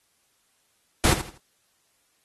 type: noise with echo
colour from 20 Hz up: pink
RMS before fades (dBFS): -20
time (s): 1.04-1.13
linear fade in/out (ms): 0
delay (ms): 82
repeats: 3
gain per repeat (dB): -11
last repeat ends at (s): 1.376
effects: white hiss -68 dBFS RMS until 2.24 s + AAC 32 kbps